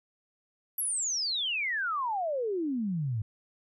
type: exponential sweep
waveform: sine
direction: down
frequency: 11820 to 102.1 Hz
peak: -28 dBFS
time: 0.78-3.22 s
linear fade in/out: 5 ms
effects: none